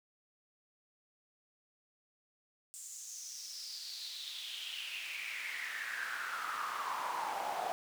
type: noise with high-pass filter sweep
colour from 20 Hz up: brown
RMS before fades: -41 dBFS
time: 2.74-7.72 s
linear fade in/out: 0 ms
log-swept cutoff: 7700 to 720 Hz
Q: 5.4
effects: none